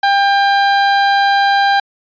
30% pulse tone, 797 Hz, G5, 28 cents sharp, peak -7 dBFS, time 0.03-1.8 s, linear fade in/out 5 ms, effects resampled to 11025 Hz

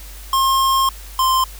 square tone pair in turn, 1069 / 1044.6 Hz, C6 / C6, +37 / -3 cents, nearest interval unison, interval 40 cents, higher first, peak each -14 dBFS, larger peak neither, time 0.33-0.89 / 1.19-1.44 s, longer first, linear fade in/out 2 ms, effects added 50 Hz sine -34 dBFS peak until 1.59 s + white hiss -40 dBFS RMS until 1.59 s

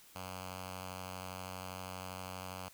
5% pulse tone with notch filter, 92.5 Hz, F#2, in tune, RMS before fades -45 dBFS, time 0.15-2.69 s, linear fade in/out 10 ms, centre 350 Hz, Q 0.86, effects white hiss -60 dBFS RMS until 2.73 s

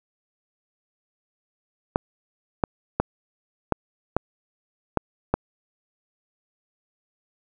clicks, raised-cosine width 1 ms, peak -5 dBFS, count 7, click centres 1.959 / 2.638 / 3 / 3.723 / 4.166 / 4.973 / 5.34 s, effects none

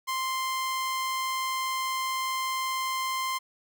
sawtooth tone, 1046.5 Hz, C6, in tune, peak -24 dBFS, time 0.07-3.39 s, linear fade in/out 20 ms, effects none

